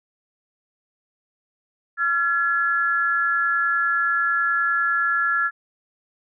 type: tone pair together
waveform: sine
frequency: 1370.5 / 1700 Hz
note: F6 / G#6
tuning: -33 / +40 cents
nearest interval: major third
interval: 373 cents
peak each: -21 dBFS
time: 1.97-5.51 s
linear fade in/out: 50 ms
effects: none